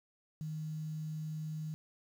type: tone with quantisation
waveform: sine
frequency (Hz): 155.56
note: D#3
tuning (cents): 0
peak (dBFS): -37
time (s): 0.41-1.74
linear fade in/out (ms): 0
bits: 10
effects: none